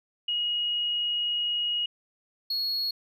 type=tone pair in turn; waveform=sine / triangle; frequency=2889 / 4329 Hz; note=F#7 / C#8; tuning=-42 / -42 cents; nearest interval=perfect fifth; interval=700 cents; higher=second; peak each=-25 dBFS; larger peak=neither; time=0.28-1.86 / 2.5-2.91 s; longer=first; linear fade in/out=5 ms; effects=none